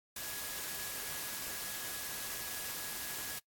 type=tone in noise; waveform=sine; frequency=1672 Hz; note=G#6; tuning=11 cents sharp; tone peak=-51 dBFS; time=0.16-3.39 s; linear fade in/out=5 ms; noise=white; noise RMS=-41 dBFS; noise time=0.16-3.39 s; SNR=-13 dB; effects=noise-tail reverb RT60 0.1 s tail -22 dB re dry + AAC 64 kbps